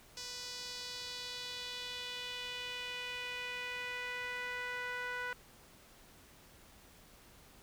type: tone with band-pass filter sweep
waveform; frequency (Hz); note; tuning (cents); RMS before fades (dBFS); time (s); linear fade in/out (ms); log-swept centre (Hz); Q
sawtooth; 493.9; B4; 0; -42; 0.17-5.33; 2; 5300 to 1600; 2.4
effects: pink hiss -60 dBFS RMS until 7.62 s